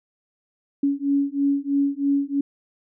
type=beating tone pair; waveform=sine; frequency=279.1 / 282.2 Hz; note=C#4 / C#4; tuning=+12 / +31 cents; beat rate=3.1 Hz; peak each=-22 dBFS; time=0.83-2.41 s; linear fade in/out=5 ms; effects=none